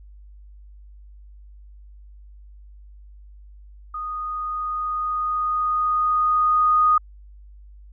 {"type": "tone with level ramp", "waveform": "sine", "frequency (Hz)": 1238, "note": "D#6", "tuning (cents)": -9, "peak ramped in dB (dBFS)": [-27, -13], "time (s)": [3.94, 6.98], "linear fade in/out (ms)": 5, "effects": ["added 50 Hz sine -42 dBFS peak until 7.92 s"]}